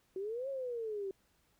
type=exponential two-way sweep; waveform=sine; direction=up then down; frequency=370 to 554.4 to 379.9 Hz; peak=-36 dBFS; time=0.16-1.11 s; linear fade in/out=2 ms; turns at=0.49 s; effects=pink hiss -73 dBFS RMS until 1.59 s